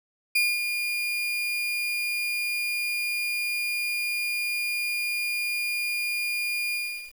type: tone with ADSR envelope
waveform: 35% pulse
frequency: 2421 Hz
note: D#7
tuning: 48 cents flat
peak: -17 dBFS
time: 0.35-7.14 s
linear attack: 8 ms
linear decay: 220 ms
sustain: -7 dB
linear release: 400 ms
effects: 8-bit